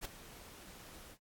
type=noise with ADSR envelope; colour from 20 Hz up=pink; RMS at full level=-39 dBFS; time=0.01-1.18 s; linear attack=43 ms; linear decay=7 ms; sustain=-15 dB; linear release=71 ms; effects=AAC 64 kbps